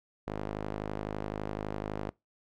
sawtooth tone with band-pass filter, 51.91 Hz, G#1, in tune, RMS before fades -37 dBFS, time 0.27-2.1 s, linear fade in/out 5 ms, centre 540 Hz, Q 0.66, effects noise-tail reverb RT60 0.2 s tail -23 dB re dry

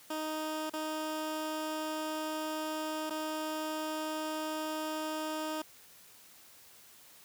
15% pulse tone with dropouts, 311.1 Hz, D#4, in tune, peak -28 dBFS, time 0.1-5.62 s, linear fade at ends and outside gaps 5 ms, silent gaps 0.698-0.735 / 3.098-3.105 s, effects white hiss -57 dBFS RMS until 7.24 s + high-pass 60 Hz 12 dB/octave

